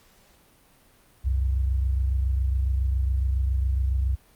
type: tone pair together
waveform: sine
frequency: 65.41 / 92.64 Hz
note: C2 / F#2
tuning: 0 / +3 cents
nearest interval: tritone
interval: 603 cents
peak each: -21 / -31 dBFS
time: 1.24-4.16 s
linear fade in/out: 20 ms
effects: pink hiss -58 dBFS RMS until 4.35 s + Opus 48 kbps